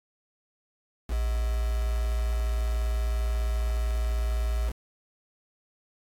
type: tone with quantisation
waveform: sine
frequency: 57.3 Hz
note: A#1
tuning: 29 cents flat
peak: -24 dBFS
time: 1.08-4.73 s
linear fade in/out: 50 ms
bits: 6
effects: AAC 64 kbps